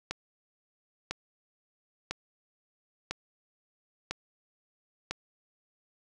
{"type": "click train", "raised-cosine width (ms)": 0.2, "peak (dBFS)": -15, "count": 6, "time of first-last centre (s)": [0.11, 5.11], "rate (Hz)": 1, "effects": []}